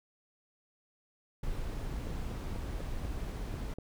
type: noise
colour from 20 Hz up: brown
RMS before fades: -37 dBFS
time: 1.43-3.74 s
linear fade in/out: 5 ms
type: click train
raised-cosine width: 2 ms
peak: -29 dBFS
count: 8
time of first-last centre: 2.07-3.786 s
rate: 4.08 Hz
effects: none